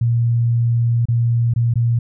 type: tone with dropouts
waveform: sine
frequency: 117.7 Hz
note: A#2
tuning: 17 cents sharp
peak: -13 dBFS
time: 0.01-1.99 s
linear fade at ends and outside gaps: 5 ms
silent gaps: 1.055-1.085 / 1.538-1.56 / 1.739-1.756 s
effects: none